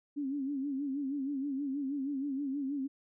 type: tone with vibrato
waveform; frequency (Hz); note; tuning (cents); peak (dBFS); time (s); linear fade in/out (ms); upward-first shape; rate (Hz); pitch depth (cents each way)
sine; 277.2; C#4; 0; -32; 0.16-2.88; 20; sine; 6.3; 92
effects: none